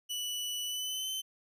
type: tone with pitch glide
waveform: sawtooth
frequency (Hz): 2960 to 3070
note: F#7 to G7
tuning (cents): 0 to -37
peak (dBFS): -31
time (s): 0.09-1.22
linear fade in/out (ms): 20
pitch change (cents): +63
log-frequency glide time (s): 0.64-1.1
effects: none